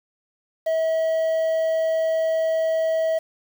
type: tone with quantisation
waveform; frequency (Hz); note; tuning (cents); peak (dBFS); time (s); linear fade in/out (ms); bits
triangle; 645; E5; -38; -17; 0.66-3.19; 10; 7
effects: none

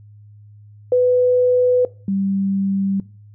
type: tone pair in turn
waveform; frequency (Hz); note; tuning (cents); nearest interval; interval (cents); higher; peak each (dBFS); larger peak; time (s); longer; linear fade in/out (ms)
sine; 498.1 / 195.4; B4 / G3; +15 / -5; octave + major third; 1620; first; -11 / -17; first; 0.92-1.85 / 2.08-3; first; 2
effects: noise-tail reverb RT60 0.4 s tail -21 dB re dry + added 104 Hz sine -41 dBFS peak until 3.34 s

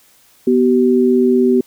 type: tone pair together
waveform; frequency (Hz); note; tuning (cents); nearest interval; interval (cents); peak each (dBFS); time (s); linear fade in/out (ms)
sine; 246.4 / 382.3; B3 / G4; -4 / -43; minor sixth; 761; -12; 0.47-1.61; 5
effects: white hiss -51 dBFS RMS until 1.66 s

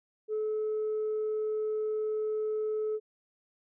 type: tone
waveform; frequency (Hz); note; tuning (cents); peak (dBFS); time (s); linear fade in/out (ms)
sine; 430.7; A4; -37; -27; 0.28-3; 50
effects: tanh soft clip ceiling -26 dBFS

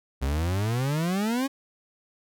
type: exponential sweep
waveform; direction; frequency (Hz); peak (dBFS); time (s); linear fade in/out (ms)
40% pulse; up; 64.3 to 280.1; -23; 0.21-1.48; 20
effects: none

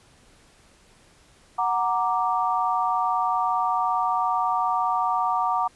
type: chord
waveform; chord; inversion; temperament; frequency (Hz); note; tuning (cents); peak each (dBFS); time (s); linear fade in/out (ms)
sine; Gb augmented; none; equal; 740 / 932.3 / 1174.7; Gb5 / Bb5 / D6; 0 / 0 / 0; -25; 1.58-5.68; 10
effects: pink hiss -56 dBFS RMS until 5.75 s + resampled to 24000 Hz

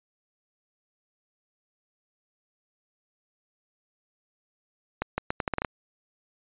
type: accelerating click train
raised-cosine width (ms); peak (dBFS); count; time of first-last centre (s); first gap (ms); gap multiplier
0.5; -11; 9; 5.02-5.648; 160; 0.78
effects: resampled to 8000 Hz

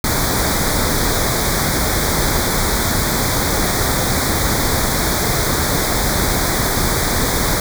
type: band-stop noise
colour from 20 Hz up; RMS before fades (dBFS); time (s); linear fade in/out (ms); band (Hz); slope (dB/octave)
pink; -17; 0.04-7.6; 2; 2300 to 3400; 96
effects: none

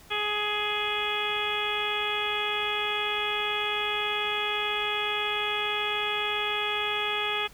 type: harmonic tone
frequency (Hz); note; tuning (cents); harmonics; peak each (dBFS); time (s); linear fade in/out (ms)
418.2; G#4; +12; 1 / 2 / 3 / 4 / 5 / 6 / 7 / 8; -35 / -35 / -34 / -37 / -36 / -32 / -38 / -32; 0.1-7.48; 20
effects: pink hiss -53 dBFS RMS until 7.53 s

